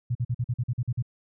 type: tone bursts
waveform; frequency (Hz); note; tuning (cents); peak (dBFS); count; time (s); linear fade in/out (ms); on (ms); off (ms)
sine; 121.3; B2; -31; -23; 10; 0.1-1.025; 10; 52; 45
effects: none